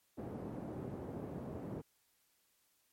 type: band-pass noise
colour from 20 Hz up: pink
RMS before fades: -44 dBFS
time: 0.17-1.82 s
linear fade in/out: 20 ms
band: 130 to 490 Hz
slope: 12 dB/octave
effects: white hiss -75 dBFS RMS until 2.92 s + MP3 64 kbps